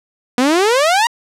sawtooth exponential sweep, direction up, 240 to 970 Hz, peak -7 dBFS, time 0.38-1.07 s, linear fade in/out 2 ms, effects low-pass 9000 Hz 12 dB/octave

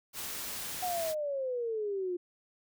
white noise, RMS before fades -39 dBFS, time 0.13-1.15 s, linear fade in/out 50 ms
sine exponential sweep, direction down, 740 to 349.2 Hz, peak -31 dBFS, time 0.82-2.17 s, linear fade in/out 10 ms
effects none

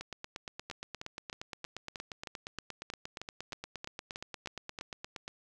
two click trains, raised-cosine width 0.2 ms, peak -23 / -23 dBFS, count 14 / 46, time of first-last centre 0.7-4.788 / 0.01-5.279 s, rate 3.18 / 8.54 Hz, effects none

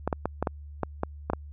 clicks, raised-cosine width 1 ms, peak -12 dBFS, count 9, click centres 0.076 / 0.128 / 0.256 / 0.426 / 0.472 / 0.833 / 1.034 / 1.3 / 1.334 s, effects added 73 Hz sine -40 dBFS peak until 1.52 s

